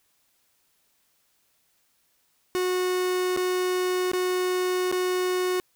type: tone with dropouts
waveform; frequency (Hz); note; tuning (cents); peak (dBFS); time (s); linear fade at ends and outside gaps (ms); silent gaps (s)
45% pulse; 365.6; F#4; -21; -23; 2.55-5.6; 0; 3.364-3.373 / 4.116-4.134 / 4.915-4.925
effects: white hiss -68 dBFS RMS until 5.75 s